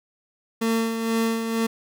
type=tone with tremolo; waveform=30% pulse; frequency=226.6 Hz; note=A#3; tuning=49 cents flat; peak=-17 dBFS; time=0.61-1.67 s; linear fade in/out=10 ms; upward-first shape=sine; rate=2.1 Hz; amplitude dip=50%; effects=none